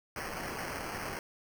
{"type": "noise with sample-and-hold", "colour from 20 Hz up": "white", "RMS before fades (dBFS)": -39, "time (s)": [0.16, 1.19], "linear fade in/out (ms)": 2, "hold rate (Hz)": 3675, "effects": []}